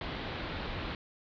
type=low-pass noise; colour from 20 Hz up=pink; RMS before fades=-38 dBFS; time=0.01-0.95 s; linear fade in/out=2 ms; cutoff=4200 Hz; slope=48 dB/octave; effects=none